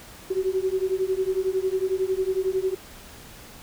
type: beating tone pair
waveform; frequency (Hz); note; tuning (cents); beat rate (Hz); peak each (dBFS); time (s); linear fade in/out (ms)
sine; 372.2 / 383.2; F#4 / G4; +10 / -39; 11; -25; 0.3-2.75; 10
effects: pink hiss -45 dBFS RMS until 3.62 s